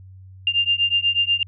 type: beating tone pair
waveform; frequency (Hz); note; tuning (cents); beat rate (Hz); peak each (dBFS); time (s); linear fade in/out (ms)
sine; 2794 / 2802.2; F7 / F7; 0 / +5; 8.2; -20; 0.47-1.43; 2
effects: added 94 Hz sine -40 dBFS peak until 1.47 s